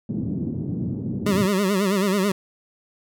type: band-pass noise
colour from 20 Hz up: white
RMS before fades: -27 dBFS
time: 0.09-1.46 s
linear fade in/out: 2 ms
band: 100 to 260 Hz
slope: 24 dB/octave
type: tone with vibrato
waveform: 25% pulse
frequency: 196 Hz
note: G3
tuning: in tune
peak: -15 dBFS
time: 1.26-2.32 s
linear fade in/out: 5 ms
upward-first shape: sine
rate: 9.2 Hz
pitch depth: 110 cents each way
effects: none